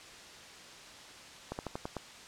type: slowing click train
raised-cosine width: 1 ms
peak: -22 dBFS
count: 6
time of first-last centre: 1.52-1.967 s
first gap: 69 ms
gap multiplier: 1.13
effects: white hiss -50 dBFS RMS until 2.27 s + low-pass 6000 Hz 12 dB/octave